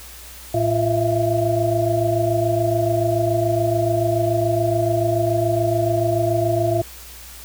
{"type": "tone cluster", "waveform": "sine", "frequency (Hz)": [111.7, 345.7, 651, 678], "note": ["A2", "F4", "E5", "E5"], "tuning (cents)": [27, -18, -22, 49], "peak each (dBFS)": -22, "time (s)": [0.54, 6.82], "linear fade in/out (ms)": 5, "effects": ["added 60 Hz sine -42 dBFS peak until 7.44 s", "white hiss -40 dBFS RMS until 7.44 s"]}